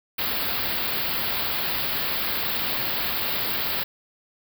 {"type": "band-stop noise", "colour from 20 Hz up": "white", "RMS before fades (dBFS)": -26, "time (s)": [0.18, 3.84], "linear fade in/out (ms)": 10, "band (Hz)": [4900, 13000], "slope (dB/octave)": 96, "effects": []}